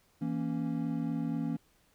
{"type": "chord", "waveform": "triangle", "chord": "A# diminished", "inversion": "second", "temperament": "equal", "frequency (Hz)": [164.81, 233.1, 277.2], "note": ["E3", "A#3", "C#4"], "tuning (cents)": [0, 0, 0], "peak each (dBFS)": -33, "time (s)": [0.21, 1.57], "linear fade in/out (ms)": 10, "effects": ["pink hiss -68 dBFS RMS until 1.94 s"]}